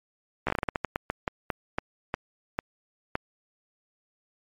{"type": "slowing click train", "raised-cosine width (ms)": 0.5, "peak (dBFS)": -11, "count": 18, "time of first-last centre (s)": [0.47, 3.154], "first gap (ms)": 14, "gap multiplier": 1.26, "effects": ["MP3 64 kbps"]}